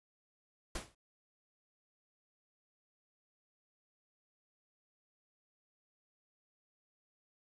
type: noise with exponential decay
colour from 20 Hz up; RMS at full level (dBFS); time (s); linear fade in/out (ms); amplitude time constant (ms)
pink; -36; 0.75-0.95; 5; 43
effects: resampled to 24000 Hz